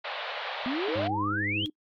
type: band-pass noise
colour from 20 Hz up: pink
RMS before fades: -35 dBFS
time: 0.04-1.08 s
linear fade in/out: 10 ms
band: 540 to 4000 Hz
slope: 48 dB/octave
type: exponential sweep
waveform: sine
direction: up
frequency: 240.3 to 3322 Hz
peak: -28 dBFS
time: 0.66-1.66 s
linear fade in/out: 0 ms
type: tone with vibrato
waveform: sine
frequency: 311.7 Hz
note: D#4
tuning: 3 cents sharp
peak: -33 dBFS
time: 0.88-1.7 s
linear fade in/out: 5 ms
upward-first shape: square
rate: 4.6 Hz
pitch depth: 34 cents each way
type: harmonic tone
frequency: 101.9 Hz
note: G#2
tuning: 32 cents flat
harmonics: 1 / 2 / 3 / 4 / 5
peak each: -34 / -40 / -44 / -46 / -48 dBFS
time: 0.95-1.66 s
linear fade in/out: 10 ms
effects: noise-tail reverb RT60 0.1 s tail -25 dB re dry + AAC 64 kbps